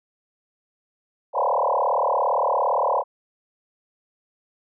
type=tone with frequency modulation; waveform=sine; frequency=770 Hz; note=G5; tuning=31 cents flat; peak=-18 dBFS; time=1.33-3.04 s; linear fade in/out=50 ms; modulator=37.5 Hz; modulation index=6.9; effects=none